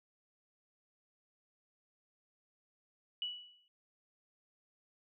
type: tone with exponential decay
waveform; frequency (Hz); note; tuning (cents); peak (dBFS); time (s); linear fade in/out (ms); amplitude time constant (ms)
sine; 2946; F#7; -8; -33; 3.22-3.68; 1; 98
effects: none